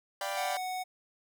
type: chord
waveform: sawtooth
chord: G dominant seventh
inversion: second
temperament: equal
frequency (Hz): 587.3 / 698.5 / 784 / 987.8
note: D5 / F5 / G5 / B5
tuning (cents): 0 / 0 / 0 / 0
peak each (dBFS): -33 / -37 / -33 / -38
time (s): 0.21-0.57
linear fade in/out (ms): 2
type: tone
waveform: square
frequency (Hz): 740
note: F#5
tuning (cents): 0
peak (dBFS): -34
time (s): 0.36-0.84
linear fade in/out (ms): 20
effects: none